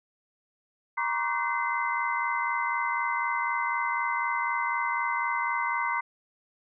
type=tone cluster; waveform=sine; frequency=946 / 1070 / 1154 / 1520 / 2054 Hz; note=A#5 / C6 / D6 / F#6 / C7; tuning=+25 / +38 / -31 / +46 / -33 cents; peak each=-30 / -34 / -33 / -35 / -31 dBFS; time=0.97-6.01 s; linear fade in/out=10 ms; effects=none